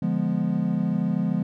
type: chord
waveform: triangle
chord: D diminished seventh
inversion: none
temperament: equal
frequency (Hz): 146.83 / 174.61 / 207.7 / 246.9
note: D3 / F3 / Ab3 / Cb4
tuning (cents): 0 / 0 / 0 / 0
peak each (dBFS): -29 / -23 / -24 / -27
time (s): 0.02-1.43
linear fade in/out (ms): 5
effects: none